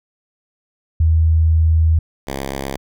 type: tone pair in turn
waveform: sine / 5% pulse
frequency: 80.4 / 68 Hz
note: E2 / C#2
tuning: -43 / -33 cents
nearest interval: minor third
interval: 290 cents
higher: first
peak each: -10 / -12 dBFS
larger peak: first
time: 1-1.99 / 2.27-2.77 s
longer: first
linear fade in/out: 5 ms
effects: none